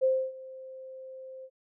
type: tone with ADSR envelope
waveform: sine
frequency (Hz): 523.3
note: C5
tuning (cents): 0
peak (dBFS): -20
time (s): 0.01-1.5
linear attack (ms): 29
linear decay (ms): 280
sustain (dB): -21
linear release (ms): 57
effects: none